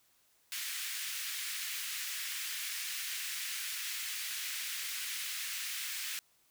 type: high-pass noise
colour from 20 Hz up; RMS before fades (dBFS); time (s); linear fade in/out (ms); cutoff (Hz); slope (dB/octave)
pink; -39; 0.52-6.19; 0; 1800; 24
effects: white hiss -70 dBFS RMS until 6.5 s